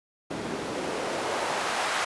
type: noise with band-pass filter sweep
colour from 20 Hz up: white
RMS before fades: -30 dBFS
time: 0.3-2.05 s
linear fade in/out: 10 ms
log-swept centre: 250 to 1100 Hz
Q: 1.1
effects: resampled to 24000 Hz